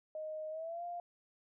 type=tone with pitch glide; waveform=sine; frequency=622 to 698.2 Hz; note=D#5 to F5; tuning=-1 to -1 cents; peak=-39 dBFS; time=0.15-1 s; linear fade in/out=2 ms; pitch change=+200 cents; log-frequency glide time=0.5-0.84 s; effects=none